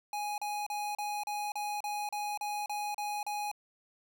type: tone bursts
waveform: square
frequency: 830.6 Hz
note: G#5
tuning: in tune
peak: -34 dBFS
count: 12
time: 0.13-3.515 s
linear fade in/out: 2 ms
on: 250 ms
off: 35 ms
effects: none